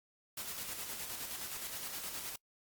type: noise with tremolo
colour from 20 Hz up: white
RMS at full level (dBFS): -41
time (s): 0.37-2.36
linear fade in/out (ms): 5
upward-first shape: square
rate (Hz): 9.6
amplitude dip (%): 35
effects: noise-tail reverb RT60 0.1 s tail -26 dB re dry + Opus 48 kbps